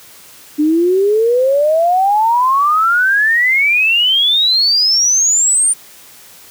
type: exponential sweep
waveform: sine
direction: up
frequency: 293.7 to 9150 Hz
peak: -9 dBFS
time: 0.58-5.74 s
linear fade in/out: 20 ms
effects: white hiss -40 dBFS RMS until 6.5 s + high-pass 60 Hz 12 dB/octave